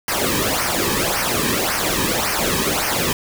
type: noise with flanger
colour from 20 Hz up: pink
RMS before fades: -20 dBFS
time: 0.08-3.13 s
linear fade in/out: 2 ms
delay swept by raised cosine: 0.26 to 1.46 ms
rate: 1.8 Hz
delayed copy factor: -0.75
effects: none